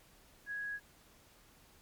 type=tone; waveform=sine; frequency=1661.2 Hz; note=G#6; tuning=in tune; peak=-37 dBFS; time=0.46-0.8 s; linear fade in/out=50 ms; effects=pink hiss -63 dBFS RMS until 1.81 s + MP3 96 kbps